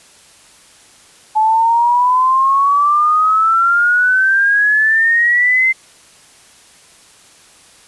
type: exponential sweep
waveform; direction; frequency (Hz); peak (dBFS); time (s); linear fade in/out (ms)
sine; up; 859 to 2087; -9; 1.35-5.73; 20
effects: white hiss -45 dBFS RMS until 7.87 s + resampled to 24000 Hz